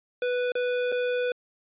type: tone with dropouts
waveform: square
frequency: 493.9 Hz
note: B4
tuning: in tune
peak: -25 dBFS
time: 0.22-1.32 s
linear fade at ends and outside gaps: 2 ms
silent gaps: 0.52-0.553 / 0.919-0.923 s
effects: resampled to 8000 Hz